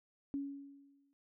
sine tone with exponential decay, 279.5 Hz, C#4, 14 cents sharp, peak -33 dBFS, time 0.34-1.13 s, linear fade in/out 0 ms, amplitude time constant 170 ms, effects noise-tail reverb RT60 0.1 s tail -21 dB re dry

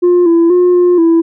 sine tone with pitch steps, 354.1 / 335.7 / 357.8 / 355.1 / 331.5 Hz, F4 / E4 / F4 / F4 / E4, +24 / +32 / +42 / +29 / +10 cents, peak -3 dBFS, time 0.02-1.22 s, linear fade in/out 20 ms, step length 240 ms, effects tanh soft clip ceiling -4 dBFS

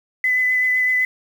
sine tone with vibrato, 2011 Hz, B6, 31 cents sharp, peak -15 dBFS, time 0.24-1.05 s, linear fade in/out 2 ms, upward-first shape triangle, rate 7.9 Hz, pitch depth 14 cents each way, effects 7-bit

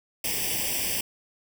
white noise with comb filter, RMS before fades -28 dBFS, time 0.24-1.01 s, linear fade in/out 5 ms, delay 0.37 ms, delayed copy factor +1, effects none

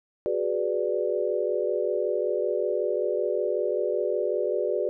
sine chord, G# half-diminished seventh, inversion third, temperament equal, 370 / 415.3 / 493.9 / 587.3 Hz, F#4 / G#4 / B4 / D5, 0 / 0 / 0 / 0 cents, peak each -29 dBFS, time 0.26-4.89 s, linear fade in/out 0 ms, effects none

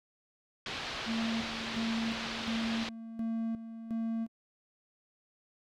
white low-pass noise, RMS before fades -39 dBFS, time 0.66-2.89 s, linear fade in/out 2 ms, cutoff 4200 Hz, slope 24 dB/octave
triangle tone with tremolo, 226.6 Hz, A#3, 49 cents flat, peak -29 dBFS, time 1.05-4.28 s, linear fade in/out 50 ms, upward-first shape square, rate 1.4 Hz, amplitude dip 70%
effects none

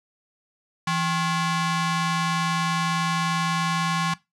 sawtooth ring-modulated tone, 622.3 Hz, D#5, in tune, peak -15 dBFS, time 0.87-4.14 s, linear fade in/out 5 ms, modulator 455 Hz, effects noise-tail reverb RT60 0.2 s tail -19 dB re dry + low-pass 7000 Hz 12 dB/octave

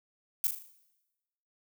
violet noise with echo, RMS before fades -27 dBFS, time 0.44-0.47 s, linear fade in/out 0 ms, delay 39 ms, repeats 6, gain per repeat -6 dB, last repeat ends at 0.704 s, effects noise-tail reverb RT60 1.0 s tail -17 dB re dry

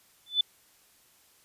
sine tone with exponential growth, 3500 Hz, A7, 10 cents flat, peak -17 dBFS, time 0.26-0.41 s, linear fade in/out 5 ms, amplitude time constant 31 ms, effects white hiss -62 dBFS RMS until 1.44 s + resampled to 32000 Hz

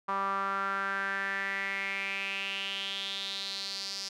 sawtooth tone with band-pass filter sweep, 196 Hz, G3, in tune, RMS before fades -34 dBFS, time 0.08-4.09 s, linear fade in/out 10 ms, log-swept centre 1100 to 5100 Hz, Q 5.4, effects none

